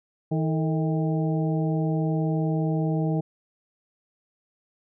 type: harmonic tone with a mistuned harmonic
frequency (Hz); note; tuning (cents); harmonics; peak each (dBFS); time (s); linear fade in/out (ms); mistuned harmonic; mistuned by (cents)
159.3; D#3; +41; 1 / 2 / 3 / 4 / 5; -23 / -29 / -33 / -35 / -37; 0.31-3.21; 10; 3; -92
effects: none